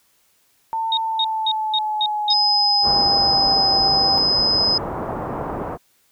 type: tone with pitch glide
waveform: sine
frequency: 897 to 785.4 Hz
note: A5 to G5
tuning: +33 to +3 cents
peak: -20 dBFS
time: 0.73-4.18 s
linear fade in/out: 0 ms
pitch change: -230 cents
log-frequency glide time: 0.98-3.55 s
type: tone bursts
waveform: sine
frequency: 3729 Hz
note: A#7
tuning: in tune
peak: -17 dBFS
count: 6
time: 0.92-2.332 s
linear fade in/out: 2 ms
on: 52 ms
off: 220 ms
type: tone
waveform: sine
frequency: 5050 Hz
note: D#8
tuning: 25 cents sharp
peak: -15 dBFS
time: 2.3-4.78 s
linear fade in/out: 5 ms
type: low-pass noise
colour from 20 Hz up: white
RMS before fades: -27 dBFS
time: 2.82-5.78 s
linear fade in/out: 50 ms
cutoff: 1000 Hz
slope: 24 dB/octave
effects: white hiss -61 dBFS RMS until 6.11 s